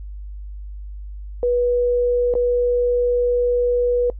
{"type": "tone with dropouts", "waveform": "sine", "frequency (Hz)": 487.6, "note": "B4", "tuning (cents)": -22, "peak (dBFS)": -15, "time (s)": [1.43, 4.1], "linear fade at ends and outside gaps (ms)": 1, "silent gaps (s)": [2.339, 2.352], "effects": ["noise-tail reverb RT60 0.1 s tail -21 dB re dry", "added 50 Hz sine -30 dBFS peak until 4.19 s"]}